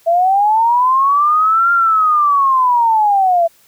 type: linear two-way sweep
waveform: sine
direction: up then down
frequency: 659.3 to 1396.9 to 659.3 Hz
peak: -9 dBFS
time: 0.06-3.48 s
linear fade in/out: 20 ms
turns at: 1.72 s
effects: white hiss -51 dBFS RMS until 3.67 s